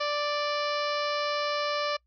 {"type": "harmonic tone", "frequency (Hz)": 587.3, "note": "D5", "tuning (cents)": 0, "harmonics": [1, 2, 3, 4, 5, 6, 7, 8, 9, 10], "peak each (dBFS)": [-30, -31, -38, -38, -40, -44, -40, -42, -41, -53], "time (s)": [0, 1.97], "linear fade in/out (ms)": 10, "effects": ["noise-tail reverb RT60 0.1 s tail -25 dB re dry", "added 60 Hz sine -68 dBFS peak until 2.06 s"]}